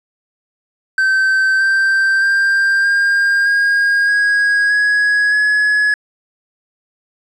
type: tone with pitch steps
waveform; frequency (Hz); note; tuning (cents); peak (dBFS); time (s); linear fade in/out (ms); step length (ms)
triangle; 1547 / 1566.8 / 1586.8 / 1607.1 / 1627.7 / 1648.5 / 1669.6 / 1690.9; G6 / G6 / G6 / G6 / G#6 / G#6 / G#6 / G#6; -23 / -1 / +21 / +43 / -35 / -13 / +9 / +31; -9; 0.98-5.94; 2; 620
effects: resampled to 24000 Hz